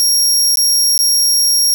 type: tone with dropouts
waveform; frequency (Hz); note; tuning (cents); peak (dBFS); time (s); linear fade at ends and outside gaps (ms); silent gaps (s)
25% pulse; 5588; F8; 0; -5; 0-1.74; 0; 0.557-0.572 / 0.978-0.99
effects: none